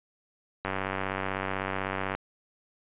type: click train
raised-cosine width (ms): 0.5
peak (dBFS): -15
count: 145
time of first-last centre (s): 0.65-2.15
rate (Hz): 96
effects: resampled to 8000 Hz